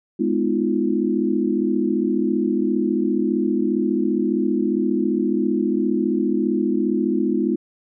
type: chord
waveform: sine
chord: F half-diminished seventh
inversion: first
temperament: just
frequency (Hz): 209.5 / 251.4 / 314.3 / 349.2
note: Ab3 / Cb4 / Eb4 / F4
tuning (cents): +15 / +31 / +18 / 0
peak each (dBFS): -23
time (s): 0.19-7.56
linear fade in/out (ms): 10
effects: none